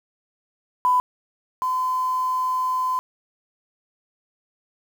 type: tone pair in turn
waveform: sine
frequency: 1000 / 1019.8 Hz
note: B5 / C6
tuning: +21 / -45 cents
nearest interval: unison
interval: 34 cents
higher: second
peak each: -15 / -20 dBFS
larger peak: first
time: 0.85-1 / 1.62-2.99 s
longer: second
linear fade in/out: 0 ms
effects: 7-bit